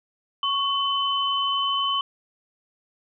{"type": "tone pair together", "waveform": "sine", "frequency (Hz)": [1108.7, 3036], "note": ["C#6", "F#7"], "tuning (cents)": [0, 44], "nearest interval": "octave + perfect fourth", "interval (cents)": 1744, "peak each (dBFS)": -24, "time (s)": [0.43, 2.01], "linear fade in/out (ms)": 2, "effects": []}